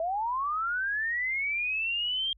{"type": "linear sweep", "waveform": "sine", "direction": "up", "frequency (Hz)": [638, 3216], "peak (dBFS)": -27, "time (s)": [0, 2.33], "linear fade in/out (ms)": 2, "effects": ["added 50 Hz sine -56 dBFS peak until 2.37 s"]}